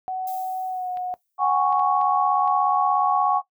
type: tone with pitch glide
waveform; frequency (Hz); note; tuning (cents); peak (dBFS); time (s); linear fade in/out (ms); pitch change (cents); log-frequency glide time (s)
sine; 748 to 728.8; F#5 to F#5; +19 to -26; -25; 0.08-1.14; 0; -45; 0.66-0.9
type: noise with exponential decay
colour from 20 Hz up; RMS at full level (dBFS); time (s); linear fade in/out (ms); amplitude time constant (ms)
violet; -39; 0.27-1.38; 2; 240
type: clicks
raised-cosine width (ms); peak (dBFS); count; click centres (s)
0.3; -29; 5; 0.972 / 1.726 / 1.795 / 2.014 / 2.477
type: chord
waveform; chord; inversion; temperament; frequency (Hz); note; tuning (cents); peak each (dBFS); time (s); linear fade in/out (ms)
sine; F# suspended second; none; equal with one note detuned; 740 / 816.8 / 1108.7; F#5 / G#5 / C#6; 0 / -29 / 0; -22 / -22 / -21; 1.38-3.42; 50
effects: noise-tail reverb RT60 0.1 s tail -18 dB re dry